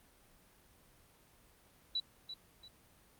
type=tone with echo; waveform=sine; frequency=3943 Hz; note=B7; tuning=4 cents flat; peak=-32 dBFS; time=1.95-2 s; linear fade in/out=5 ms; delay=340 ms; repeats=2; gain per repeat=-9 dB; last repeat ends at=2.68 s; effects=pink hiss -65 dBFS RMS until 3.19 s + Opus 32 kbps